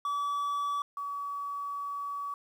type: tone pair in turn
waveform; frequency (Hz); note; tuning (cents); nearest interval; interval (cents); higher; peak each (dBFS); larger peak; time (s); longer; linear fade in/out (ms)
triangle / sine; 1147 / 1137.8; D6 / C#6; -41 / +45; unison; 14; first; -27 / -33; first; 0.05-0.82 / 0.97-2.34; second; 2
effects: 10-bit